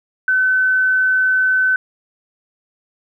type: tone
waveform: sine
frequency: 1518 Hz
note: F#6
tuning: 44 cents sharp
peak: -12 dBFS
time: 0.28-1.76 s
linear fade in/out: 2 ms
effects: 9-bit